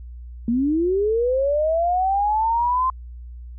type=linear sweep; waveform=sine; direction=up; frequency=224.9 to 1046.5 Hz; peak=-17 dBFS; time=0.48-2.9 s; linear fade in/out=2 ms; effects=added 60 Hz sine -34 dBFS peak until 3.58 s